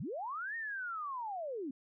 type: linear two-way sweep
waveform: sine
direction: up then down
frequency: 103.83 to 1865 to 247 Hz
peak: -37 dBFS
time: 0-1.71 s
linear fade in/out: 5 ms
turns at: 0.56 s
effects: none